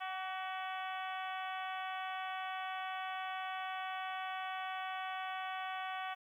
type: harmonic tone with a mistuned harmonic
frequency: 375.5 Hz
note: F#4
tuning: 26 cents sharp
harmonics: 2 / 3 / 4 / 5 / 6 / 7 / 8 / 9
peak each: -41 / -45 / -47 / -49 / -51 / -52 / -53 / -54 dBFS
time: 0-6.15 s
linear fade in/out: 20 ms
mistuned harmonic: 3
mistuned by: +20 cents
effects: 12-bit